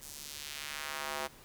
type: tone with high-pass filter sweep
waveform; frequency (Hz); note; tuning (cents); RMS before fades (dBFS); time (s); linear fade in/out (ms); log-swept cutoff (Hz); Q
square; 73.1; D2; -7; -41; 0.01-1.28; 20; 7700 to 620; 0.94
effects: pink hiss -56 dBFS RMS until 1.44 s